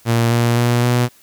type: tone with pitch steps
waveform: sawtooth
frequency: 116.54 / 118.37 / 120.23 / 122.12 Hz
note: A#2 / A#2 / B2 / B2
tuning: 0 / +27 / -46 / -19 cents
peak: -9 dBFS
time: 0.05-1.09 s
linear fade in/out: 50 ms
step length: 260 ms
effects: white hiss -50 dBFS RMS until 1.22 s